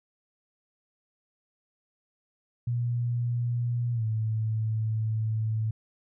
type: tone with pitch glide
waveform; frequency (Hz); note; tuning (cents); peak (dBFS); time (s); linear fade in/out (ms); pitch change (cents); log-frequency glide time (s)
sine; 120 to 110.04; B2 to A2; -49 to +1; -25; 2.67-5.71; 5; -150; 3.93-4.04
effects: none